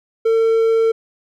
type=tone; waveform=triangle; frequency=451.4 Hz; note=A4; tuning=44 cents sharp; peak=-10 dBFS; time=0.25-0.92 s; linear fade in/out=10 ms; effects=none